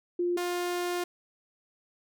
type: tone pair in turn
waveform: sine / sawtooth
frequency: 351.3 / 353.5 Hz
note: F4 / F4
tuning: +10 / +21 cents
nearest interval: unison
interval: 11 cents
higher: second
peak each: -25 dBFS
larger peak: neither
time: 0.19-0.37 / 0.37-1.04 s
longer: second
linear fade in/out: 5 ms
effects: none